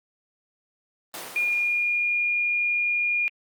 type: noise with exponential decay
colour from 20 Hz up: pink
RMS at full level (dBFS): -31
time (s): 1.14-2.34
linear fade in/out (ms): 1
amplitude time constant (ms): 260
type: tone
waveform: sine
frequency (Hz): 2424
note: D#7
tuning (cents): -46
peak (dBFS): -21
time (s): 1.36-3.28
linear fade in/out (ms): 0
effects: high-pass 400 Hz 12 dB/octave + Opus 24 kbps